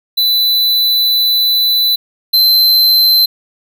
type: tone pair in turn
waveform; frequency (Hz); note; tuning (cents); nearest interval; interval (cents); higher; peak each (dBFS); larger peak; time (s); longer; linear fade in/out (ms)
square; 3993 / 4093; B7 / C8; +18 / -39; unison; 43; second; -10 / -7; second; 0.17-1.96 / 2.33-3.26; first; 10
effects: none